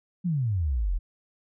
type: exponential sweep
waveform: sine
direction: down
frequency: 187.7 to 38.06 Hz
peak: -23 dBFS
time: 0.24-0.99 s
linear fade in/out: 20 ms
effects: none